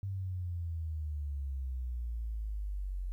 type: exponential sweep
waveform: sine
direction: down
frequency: 99.1 to 44.56 Hz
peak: -34 dBFS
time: 0.03-3.12 s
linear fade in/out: 0 ms
effects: 12-bit